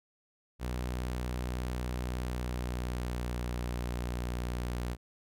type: tone with pitch glide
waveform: sawtooth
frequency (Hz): 61.74 to 60.47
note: B1 to B1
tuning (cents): 0 to -36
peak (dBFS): -29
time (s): 0.59-4.97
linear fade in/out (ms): 50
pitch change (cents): -36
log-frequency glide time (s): 2.18-3.6
effects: none